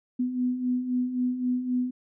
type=beating tone pair; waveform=sine; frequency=246.9 / 250.7 Hz; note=B3 / B3; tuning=0 / +26 cents; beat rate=3.8 Hz; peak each=-32 / -25 dBFS; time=0.19-1.91 s; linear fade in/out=10 ms; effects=none